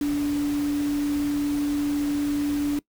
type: tone in noise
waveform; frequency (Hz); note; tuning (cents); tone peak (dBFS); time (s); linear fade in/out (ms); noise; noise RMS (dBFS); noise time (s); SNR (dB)
sine; 290; D4; -22; -21; 0.01-2.79; 2; pink; -38; 0.01-2.79; +14
effects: noise-tail reverb RT60 0.1 s tail -21 dB re dry